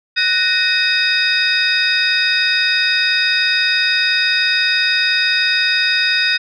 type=tone cluster; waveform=sine; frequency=1491 / 1857 / 2536 / 3707 / 4937 Hz; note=F#6 / A#6 / D#7 / A#7 / D#8; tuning=+13 / -7 / +32 / -10 / -14 cents; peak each=-19 dBFS; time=0.16-6.38 s; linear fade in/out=20 ms; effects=tanh soft clip ceiling -2 dBFS